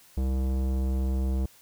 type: tone with tanh clipping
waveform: sine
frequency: 65.41 Hz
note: C2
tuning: in tune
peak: -26 dBFS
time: 0.17-1.46 s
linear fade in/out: 5 ms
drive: 17 dB
effects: white hiss -56 dBFS RMS until 1.61 s